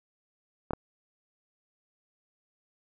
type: clicks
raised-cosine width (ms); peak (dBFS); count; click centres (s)
1; -16; 2; 0.708 / 0.734
effects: none